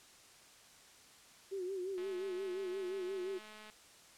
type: tone with vibrato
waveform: sine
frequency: 375.3 Hz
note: F#4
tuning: 25 cents sharp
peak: -37 dBFS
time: 1.51-3.39 s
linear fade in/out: 20 ms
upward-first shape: sine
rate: 5.7 Hz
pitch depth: 84 cents each way
type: click train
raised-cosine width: 0.3 ms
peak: -38 dBFS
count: 369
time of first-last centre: 1.98-3.7 s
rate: 214 Hz
effects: white hiss -60 dBFS RMS until 4.17 s + low-pass 9000 Hz 12 dB/octave